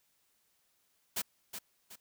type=noise with echo; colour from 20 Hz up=white; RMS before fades=-34 dBFS; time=1.16-1.22 s; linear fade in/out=10 ms; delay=370 ms; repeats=2; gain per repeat=-8 dB; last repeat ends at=1.96 s; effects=white hiss -74 dBFS RMS until 2 s